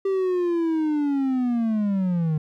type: linear sweep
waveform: triangle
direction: down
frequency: 392 to 151.1 Hz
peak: -18 dBFS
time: 0.05-2.38 s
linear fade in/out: 5 ms
effects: none